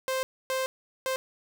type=tone bursts at uneven times; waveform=sawtooth; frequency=523.3 Hz; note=C5; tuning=in tune; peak=-23 dBFS; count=3; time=0.08-0.23 / 0.5-0.66 / 1.06-1.16 s; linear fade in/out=0 ms; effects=none